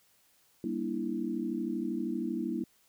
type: chord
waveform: sine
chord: E half-diminished seventh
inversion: first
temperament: just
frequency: 197.78 / 237.3 / 296.7 / 329.6 Hz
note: G3 / Bb3 / D4 / E4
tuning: +16 / +31 / +18 / 0 cents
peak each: -38 / -35 / -38 / -35 dBFS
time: 0.64-2.64 s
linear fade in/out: 2 ms
effects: white hiss -67 dBFS RMS until 2.88 s